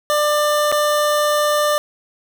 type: tone with dropouts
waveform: 25% pulse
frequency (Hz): 595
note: D5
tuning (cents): +22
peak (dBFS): -11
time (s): 0.1-1.78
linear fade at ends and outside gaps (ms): 0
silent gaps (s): 0.717-0.724
effects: none